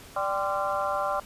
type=harmonic tone with a mistuned harmonic; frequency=196 Hz; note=G3; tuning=in tune; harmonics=3 / 4 / 5 / 6 / 7; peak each=-30 / -31 / -32 / -33 / -33 dBFS; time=0.16-1.2 s; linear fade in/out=5 ms; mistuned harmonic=5; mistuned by=+93 cents; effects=pink hiss -48 dBFS RMS until 1.25 s + resampled to 32000 Hz